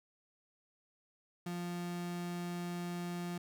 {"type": "tone", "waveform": "35% pulse", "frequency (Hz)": 175, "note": "F3", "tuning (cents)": 4, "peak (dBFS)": -36, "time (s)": [1.46, 3.38], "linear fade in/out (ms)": 5, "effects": []}